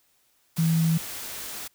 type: tone in noise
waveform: sine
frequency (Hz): 163.3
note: E3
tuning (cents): -16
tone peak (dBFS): -19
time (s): 0.58-0.98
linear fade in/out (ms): 10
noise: white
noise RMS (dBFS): -36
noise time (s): 0.56-1.68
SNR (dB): +14
effects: white hiss -66 dBFS RMS until 1.74 s